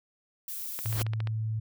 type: noise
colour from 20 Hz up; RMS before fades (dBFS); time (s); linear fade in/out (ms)
violet; -37; 0.48-1.03; 2
type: click train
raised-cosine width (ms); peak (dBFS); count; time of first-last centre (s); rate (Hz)
0.3; -22; 8; 0.79-1.273; 14.5
type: noise with exponential growth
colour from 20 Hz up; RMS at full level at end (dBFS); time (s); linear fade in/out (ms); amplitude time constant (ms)
pink; -30; 0.81-1.02; 1; 44
type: tone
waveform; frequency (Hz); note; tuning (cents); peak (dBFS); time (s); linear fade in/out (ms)
sine; 110; A2; 0; -28; 0.85-1.6; 10
effects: none